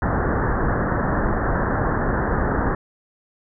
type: low-pass noise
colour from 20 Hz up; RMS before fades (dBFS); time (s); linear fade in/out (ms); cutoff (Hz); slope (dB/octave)
pink; -21; 0.02-2.75; 2; 1800; 96
effects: none